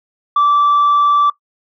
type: tone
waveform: sine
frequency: 1163 Hz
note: D6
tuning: 17 cents flat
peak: -7 dBFS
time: 0.36-1.3 s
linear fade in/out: 5 ms
effects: noise-tail reverb RT60 0.1 s tail -18 dB re dry + tanh soft clip ceiling -7 dBFS